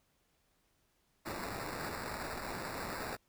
white noise with sample-and-hold, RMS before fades -41 dBFS, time 1.25-3.17 s, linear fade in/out 20 ms, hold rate 3150 Hz, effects pink hiss -75 dBFS RMS until 3.28 s

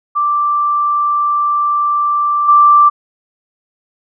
sine tone with level steps, 1174.7 Hz, D6, in tune, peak -11 / -4 dBFS, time 0.15-2.9 s, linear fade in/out 20 ms, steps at 2.48 s, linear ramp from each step 10 ms, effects none

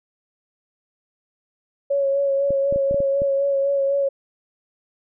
sine tone with vibrato, 554.4 Hz, C#5, in tune, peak -17 dBFS, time 1.9-4.09 s, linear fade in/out 10 ms, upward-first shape sine, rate 4 Hz, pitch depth 23 cents each way
clicks, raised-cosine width 3 ms, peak -17 dBFS, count 7, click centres 2.506 / 2.725 / 2.76 / 2.911 / 2.944 / 3.004 / 3.219 s
effects none

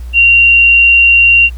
sine tone, 2761 Hz, F7, 20 cents flat, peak -3 dBFS, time 0.13-1.5 s, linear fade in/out 50 ms, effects added 60 Hz sine -21 dBFS peak until 1.57 s + pink hiss -44 dBFS RMS until 1.57 s

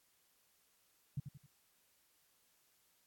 sine tone with echo, 140 Hz, C#3, 18 cents sharp, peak -35 dBFS, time 1.17-1.2 s, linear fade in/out 5 ms, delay 88 ms, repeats 3, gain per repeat -8 dB, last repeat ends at 1.464 s, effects white hiss -74 dBFS RMS until 3.06 s + AAC 64 kbps

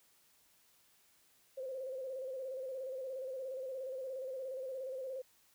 sine tone with vibrato, 523.3 Hz, C5, in tune, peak -39 dBFS, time 1.57-5.22 s, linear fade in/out 10 ms, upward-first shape square, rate 17 Hz, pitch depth 46 cents each way, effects white hiss -69 dBFS RMS until 5.54 s

